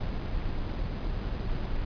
brown noise with sample-and-hold, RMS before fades -31 dBFS, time 0-1.85 s, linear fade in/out 10 ms, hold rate 4410 Hz, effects resampled to 11025 Hz

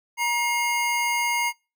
square tone pair together, 948.1 / 2142 Hz, A#5 / C7, +29 / +40 cents, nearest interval octave + major second, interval 1411 cents, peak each -25 dBFS, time 0.17-1.53 s, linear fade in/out 50 ms, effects noise-tail reverb RT60 0.3 s tail -25 dB re dry

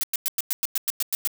blue noise bursts, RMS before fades -24 dBFS, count 11, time 0.01-1.274 s, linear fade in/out 0 ms, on 24 ms, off 100 ms, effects none

